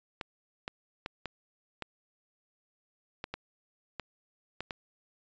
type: clicks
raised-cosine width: 0.3 ms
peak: -20 dBFS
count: 10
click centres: 0.212 / 0.679 / 1.061 / 1.257 / 1.823 / 3.241 / 3.34 / 3.997 / 4.606 / 4.708 s
effects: resampled to 16000 Hz